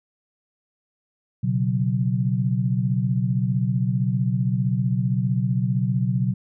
sine chord, B suspended second, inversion none, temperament just, 123.47 / 138.9 / 185.21 Hz, B2 / C#3 / F#3, 0 / +4 / +2 cents, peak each -22 / -25 / -24 dBFS, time 1.43-6.34 s, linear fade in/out 10 ms, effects none

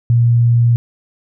sine tone, 118.4 Hz, A#2, 27 cents sharp, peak -8 dBFS, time 0.1-0.76 s, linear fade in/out 0 ms, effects none

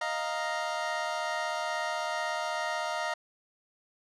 25% pulse chord, Eb suspended second, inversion none, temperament equal, 622.3 / 698.5 / 932.3 Hz, Eb5 / F5 / Bb5, 0 / 0 / 0 cents, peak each -31 dBFS, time 0.01-3.14 s, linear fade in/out 5 ms, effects low-pass 6000 Hz 12 dB/octave

